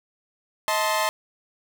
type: chord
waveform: sawtooth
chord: A diminished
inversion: second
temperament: equal with one note detuned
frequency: 633.9 / 880 / 1046.5 Hz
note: Eb5 / A5 / C6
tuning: +32 / 0 / 0 cents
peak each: -22 dBFS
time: 0.68-1.09 s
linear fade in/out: 0 ms
effects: none